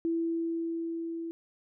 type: tone with level ramp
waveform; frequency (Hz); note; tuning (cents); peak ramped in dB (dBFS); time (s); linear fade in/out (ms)
sine; 331.9; E4; +12; -26 to -34; 0.05-1.31; 0
effects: none